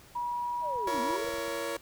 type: tone with pitch glide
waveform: sine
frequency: 965 to 971.2 Hz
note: B5 to B5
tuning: -40 to -29 cents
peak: -30 dBFS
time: 0.15-1.17 s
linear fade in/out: 10 ms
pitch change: +11 cents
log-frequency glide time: 0.72-0.87 s
type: linear two-way sweep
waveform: sine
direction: down then up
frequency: 661 to 230.9 to 532 Hz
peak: -35 dBFS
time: 0.61-1.32 s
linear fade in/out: 50 ms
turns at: 1.01 s
type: clicks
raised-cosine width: 5 ms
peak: -40 dBFS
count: 10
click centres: 0.759 / 0.872 / 0.946 / 0.98 / 1.106 / 1.246 / 1.287 / 1.339 / 1.384 / 1.481 s
type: chord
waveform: sawtooth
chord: A# diminished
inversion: second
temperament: just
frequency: 335.6 / 466.2 / 559.4 Hz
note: E4 / A#4 / C#5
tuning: +31 / 0 / +16 cents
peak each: -35 / -33 / -31 dBFS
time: 0.87-1.77 s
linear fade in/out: 5 ms
effects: pink hiss -55 dBFS RMS until 1.81 s